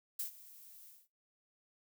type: noise with ADSR envelope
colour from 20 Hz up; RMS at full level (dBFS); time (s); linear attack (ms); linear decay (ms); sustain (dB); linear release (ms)
violet; -37; 0.19-1.08; 6; 110; -19; 210
effects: noise-tail reverb RT60 0.2 s tail -18 dB re dry